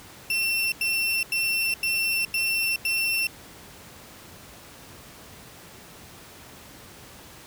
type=tone bursts; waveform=35% pulse; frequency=2703 Hz; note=E7; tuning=43 cents sharp; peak=-21 dBFS; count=6; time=0.3-3.27 s; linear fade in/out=2 ms; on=420 ms; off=90 ms; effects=pink hiss -46 dBFS RMS until 7.46 s + high-pass 60 Hz 12 dB/octave